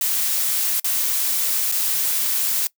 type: noise with dropouts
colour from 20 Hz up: blue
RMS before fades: -21 dBFS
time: 0.01-2.67 s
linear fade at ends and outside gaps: 1 ms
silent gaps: 0.798-0.844 / 1.716-1.722 s
effects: noise-tail reverb RT60 0.1 s tail -22 dB re dry